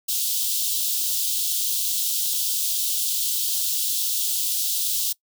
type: high-pass noise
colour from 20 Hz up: white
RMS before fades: -24 dBFS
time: 0.08-5.13 s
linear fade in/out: 10 ms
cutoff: 3100 Hz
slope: 48 dB/octave
effects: noise-tail reverb RT60 0.1 s tail -22 dB re dry